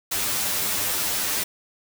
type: noise with comb filter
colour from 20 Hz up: white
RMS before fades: -25 dBFS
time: 0.11-1.44 s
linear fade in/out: 10 ms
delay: 10 ms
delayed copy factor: +0.75
effects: none